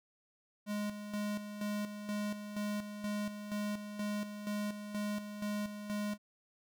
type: tone with tremolo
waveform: square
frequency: 207.7 Hz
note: G#3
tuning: in tune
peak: -35 dBFS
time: 0.66-6.18 s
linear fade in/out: 50 ms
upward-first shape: square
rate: 2.1 Hz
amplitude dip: 60%
effects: none